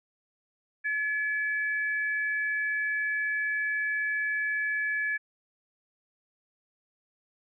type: tone pair together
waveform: sine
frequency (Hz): 1707.3 / 2302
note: G#6 / D7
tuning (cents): +47 / -35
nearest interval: perfect fourth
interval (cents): 518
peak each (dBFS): -27 / -35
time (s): 0.84-5.18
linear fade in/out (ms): 20
effects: none